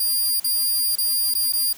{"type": "tone with dropouts", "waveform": "5% pulse", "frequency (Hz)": 4798, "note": "D8", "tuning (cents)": 36, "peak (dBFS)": -12, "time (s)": [0, 1.73], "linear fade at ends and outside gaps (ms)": 5, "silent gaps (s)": [[0.4, 0.442], [0.956, 0.982], [1.34, 1.35], [1.524, 1.533]], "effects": ["white hiss -44 dBFS RMS until 1.77 s"]}